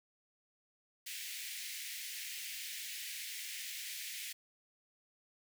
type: high-pass noise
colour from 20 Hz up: pink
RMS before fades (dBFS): -44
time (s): 1.06-4.33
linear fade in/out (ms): 10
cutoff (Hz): 1900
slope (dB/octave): 48
effects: none